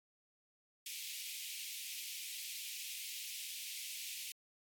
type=high-pass noise; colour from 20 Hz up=pink; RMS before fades=-45 dBFS; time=0.86-4.32 s; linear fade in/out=2 ms; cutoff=2300 Hz; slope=48 dB/octave; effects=AAC 64 kbps